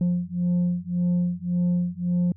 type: beating tone pair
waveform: sine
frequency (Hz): 175.7 / 177.5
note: F3 / F3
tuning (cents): +11 / +28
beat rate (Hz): 1.8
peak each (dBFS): -22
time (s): 0.01-2.32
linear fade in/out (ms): 2
effects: tanh soft clip ceiling -18 dBFS + added 91 Hz sine -45 dBFS peak until 2.36 s